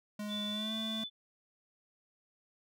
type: tone with pitch glide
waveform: square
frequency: 208.8 to 220.6 Hz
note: G#3 to A3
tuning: +10 to +5 cents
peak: -38 dBFS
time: 0.19-1.04 s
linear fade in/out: 5 ms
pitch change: +95 cents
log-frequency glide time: 0.51-0.73 s
type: tone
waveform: sine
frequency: 3492 Hz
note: A7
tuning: 14 cents flat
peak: -37 dBFS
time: 0.28-1.1 s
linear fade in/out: 50 ms
effects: none